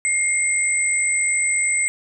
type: tone pair together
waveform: sine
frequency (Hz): 2134 / 8057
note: C7 / B8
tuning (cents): +34 / +34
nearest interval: octave + major seventh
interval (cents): 2300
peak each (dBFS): -20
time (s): 0.05-1.88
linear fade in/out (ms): 0
effects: none